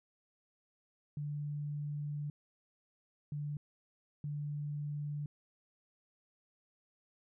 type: tone bursts at uneven times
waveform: sine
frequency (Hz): 146.83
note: D3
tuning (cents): 0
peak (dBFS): -36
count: 3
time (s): 1.17-2.3 / 3.32-3.57 / 4.24-5.26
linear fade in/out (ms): 2
effects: none